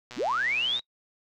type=click train; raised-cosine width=0.2 ms; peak=-24 dBFS; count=85; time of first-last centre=0.11-0.793 s; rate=123 Hz
type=linear sweep; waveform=sine; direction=up; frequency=155.56 to 3897 Hz; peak=-24 dBFS; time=0.16-0.81 s; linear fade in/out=50 ms
effects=noise-tail reverb RT60 0.1 s tail -24 dB re dry